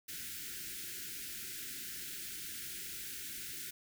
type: band-stop noise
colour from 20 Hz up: white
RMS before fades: -44 dBFS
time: 0.08-3.71 s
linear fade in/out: 10 ms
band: 420 to 1400 Hz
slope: 96 dB/octave
effects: none